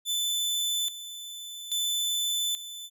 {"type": "tone with tremolo", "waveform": "sawtooth", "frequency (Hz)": 3513, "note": "A7", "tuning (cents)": -3, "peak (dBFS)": -23, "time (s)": [0.05, 2.9], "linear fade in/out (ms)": 50, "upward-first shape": "square", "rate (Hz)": 0.6, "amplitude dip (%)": 75, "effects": []}